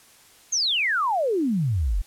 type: exponential sweep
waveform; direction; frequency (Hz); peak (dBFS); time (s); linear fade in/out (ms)
sine; down; 6645 to 39.38; -20; 0.52-2.02; 10
effects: white hiss -53 dBFS RMS until 2.06 s + low-pass 12000 Hz 12 dB/octave